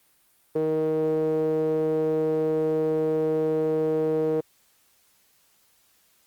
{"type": "tone with band-pass filter", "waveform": "sawtooth", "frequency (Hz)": 156.9, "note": "D#3", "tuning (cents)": 15, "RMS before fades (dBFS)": -24, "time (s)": [0.55, 4.41], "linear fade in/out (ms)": 10, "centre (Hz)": 430, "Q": 9.4, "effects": ["white hiss -63 dBFS RMS until 6.26 s", "Opus 32 kbps"]}